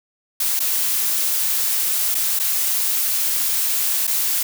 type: noise with dropouts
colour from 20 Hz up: blue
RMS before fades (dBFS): -20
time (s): 0.4-4.43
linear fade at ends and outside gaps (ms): 5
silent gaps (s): 0.594-0.601 / 2.146-2.15 / 2.392-2.397 / 4.07-4.075
effects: none